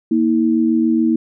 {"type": "tone pair together", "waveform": "sine", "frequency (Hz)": [234.1, 321.2], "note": ["A#3", "E4"], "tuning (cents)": [8, -45], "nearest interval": "perfect fourth", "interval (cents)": 547, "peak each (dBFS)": -15, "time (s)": [0.11, 1.16], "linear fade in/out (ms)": 5, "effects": []}